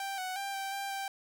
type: tone with pitch steps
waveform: sawtooth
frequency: 785 / 743 / 791 / 781 / 791 / 784 Hz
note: G5 / F#5 / G5 / G5 / G5 / G5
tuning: +2 / +7 / +15 / -7 / +15 / 0 cents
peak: -31 dBFS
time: 0-1.08 s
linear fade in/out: 2 ms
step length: 180 ms
effects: none